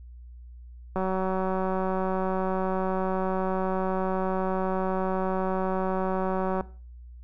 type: click train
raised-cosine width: 1 ms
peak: -15 dBFS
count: 1063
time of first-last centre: 0.96-6.609 s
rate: 188 Hz
effects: noise-tail reverb RT60 0.4 s tail -19 dB re dry + added 60 Hz sine -42 dBFS peak until 7.23 s